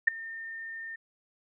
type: tone with ADSR envelope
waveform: sine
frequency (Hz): 1814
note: A#6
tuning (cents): -48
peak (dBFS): -14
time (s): 0.07-0.96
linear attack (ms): 10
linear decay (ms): 7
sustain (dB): -23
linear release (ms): 9
effects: none